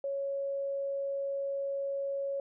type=tone; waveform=sine; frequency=554 Hz; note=C#5; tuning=1 cent flat; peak=-31 dBFS; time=0.04-2.4 s; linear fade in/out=2 ms; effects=none